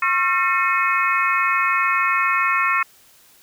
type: harmonic tone with a mistuned harmonic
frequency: 362.3 Hz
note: F#4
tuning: 36 cents flat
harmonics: 3 / 4 / 5 / 6 / 7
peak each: -21 / -22 / -23 / -24 / -24 dBFS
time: 0.02-2.83 s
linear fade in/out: 5 ms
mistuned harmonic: 4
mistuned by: -110 cents
effects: white hiss -52 dBFS RMS until 3.42 s